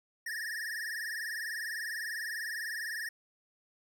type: tone with vibrato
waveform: square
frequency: 1774 Hz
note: A6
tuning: 14 cents sharp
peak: -36 dBFS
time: 0.26-3.09 s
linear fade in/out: 5 ms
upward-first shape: triangle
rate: 20 Hz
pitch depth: 140 cents each way
effects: none

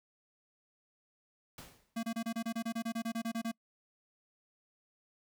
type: noise with exponential decay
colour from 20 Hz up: pink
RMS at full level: -46 dBFS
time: 1.58-1.97 s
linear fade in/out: 2 ms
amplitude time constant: 84 ms
type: tone bursts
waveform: square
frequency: 228.3 Hz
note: A#3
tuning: 36 cents flat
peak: -34 dBFS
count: 16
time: 1.96-3.517 s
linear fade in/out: 10 ms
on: 72 ms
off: 27 ms
effects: noise-tail reverb RT60 0.1 s tail -26 dB re dry

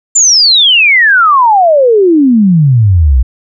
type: exponential sweep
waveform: sine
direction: down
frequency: 7330 to 58.27 Hz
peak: -3 dBFS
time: 0.15-3.23 s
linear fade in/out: 10 ms
effects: none

